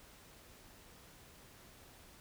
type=silence; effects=pink hiss -59 dBFS RMS until 2.2 s